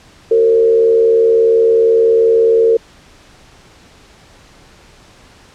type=tone with frequency modulation; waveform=sine; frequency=454.9 Hz; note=A#4; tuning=42 cents flat; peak=-7 dBFS; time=0.31-2.77 s; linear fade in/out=5 ms; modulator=77.1 Hz; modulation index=0.5; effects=pink hiss -44 dBFS RMS until 5.54 s + low-pass 7000 Hz 12 dB/octave